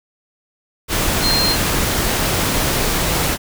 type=tone in noise; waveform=sine; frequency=4186 Hz; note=C8; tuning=in tune; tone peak=-16 dBFS; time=1.21-1.57 s; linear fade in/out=50 ms; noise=pink; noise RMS=-18 dBFS; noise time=0.88-3.38 s; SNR=-1 dB; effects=none